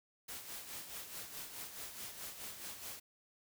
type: noise with tremolo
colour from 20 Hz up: white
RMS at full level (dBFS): -45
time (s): 0.28-3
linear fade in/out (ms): 10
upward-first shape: sine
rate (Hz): 4.7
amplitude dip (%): 55
effects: none